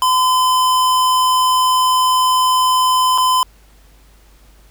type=tone with dropouts; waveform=square; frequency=1020 Hz; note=C6; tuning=44 cents flat; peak=-12 dBFS; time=0.02-3.43 s; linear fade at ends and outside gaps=1 ms; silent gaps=3.178-3.182 s; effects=added 50 Hz sine -45 dBFS peak until 4.7 s + pink hiss -52 dBFS RMS until 4.7 s